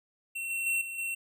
square tone with level steps, 2716 Hz, F7, 49 cents flat, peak -34 / -31 / -27 / -37 / -32 dBFS, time 0.35-1.15 s, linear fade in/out 10 ms, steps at 0.5 / 0.66 / 0.81 / 0.98 s, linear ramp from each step 5 ms, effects none

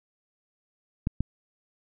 clicks, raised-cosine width 5 ms, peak -13 dBFS, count 2, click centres 1.071 / 1.206 s, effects none

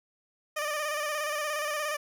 15% pulse tone with vibrato, 600 Hz, D5, 37 cents sharp, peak -23 dBFS, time 0.56-1.97 s, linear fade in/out 10 ms, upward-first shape square, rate 17 Hz, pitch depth 40 cents each way, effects none

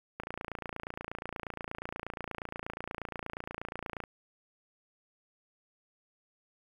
click train, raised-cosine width 0.5 ms, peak -22 dBFS, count 110, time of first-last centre 0.2-4.038 s, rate 28.4 Hz, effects 9-bit

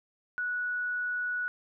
sine tone, 1470 Hz, F#6, 12 cents flat, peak -29 dBFS, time 0.38-1.48 s, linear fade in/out 0 ms, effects none

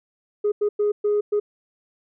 sine tone bursts at uneven times, 415.3 Hz, G#4, in tune, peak -16 dBFS, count 5, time 0.44-0.52 / 0.61-0.69 / 0.79-0.92 / 1.04-1.21 / 1.32-1.4 s, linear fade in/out 10 ms, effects tanh soft clip ceiling -15 dBFS

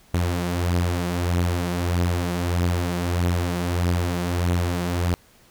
sawtooth beating tone pair, 87.31 / 88.91 Hz, F2 / F2, 0 / +31 cents, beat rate 1.6 Hz, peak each -18 / -23 dBFS, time 0.14-5.14 s, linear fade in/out 0 ms, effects pink hiss -55 dBFS RMS until 5.5 s

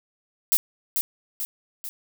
violet noise with echo, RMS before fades -19 dBFS, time 0.52-0.57 s, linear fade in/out 0 ms, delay 440 ms, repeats 3, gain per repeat -5 dB, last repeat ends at 1.89 s, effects none

